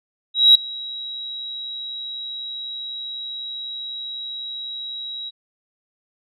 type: tone with ADSR envelope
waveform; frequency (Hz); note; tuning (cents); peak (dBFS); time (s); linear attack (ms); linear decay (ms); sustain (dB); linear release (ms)
sine; 3856; B7; -42; -5; 0.34-5.31; 210; 6; -23; 30
effects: tanh soft clip ceiling -1 dBFS